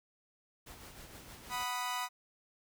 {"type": "noise with tremolo", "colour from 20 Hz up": "pink", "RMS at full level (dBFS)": -50, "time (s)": [0.66, 1.64], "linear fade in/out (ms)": 10, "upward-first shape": "sine", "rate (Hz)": 6.4, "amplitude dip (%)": 40}
{"type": "chord", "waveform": "sawtooth", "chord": "B major", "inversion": "second", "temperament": "equal", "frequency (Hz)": [740, 987.8, 1244.5], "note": ["F#5", "B5", "D#6"], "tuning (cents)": [0, 0, 0], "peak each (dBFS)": [-38, -33, -37], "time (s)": [1.49, 2.09], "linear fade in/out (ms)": 50}
{"effects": []}